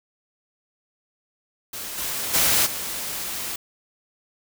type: noise with level steps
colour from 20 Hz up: white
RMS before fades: -33 / -28 / -19 / -30 dBFS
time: 1.73-3.56 s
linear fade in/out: 5 ms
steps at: 1.97 / 2.33 / 2.65 s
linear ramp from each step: 20 ms
effects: none